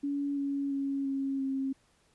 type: tone with pitch steps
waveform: sine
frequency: 283.4 / 279.7 / 276 / 272.3 / 268.7 Hz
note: C#4 / C#4 / C#4 / C#4 / C4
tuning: +38 / +16 / -7 / -31 / +46 cents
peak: -29 dBFS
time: 0.03-1.73 s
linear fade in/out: 10 ms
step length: 340 ms
effects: pink hiss -68 dBFS RMS until 2.14 s + resampled to 24000 Hz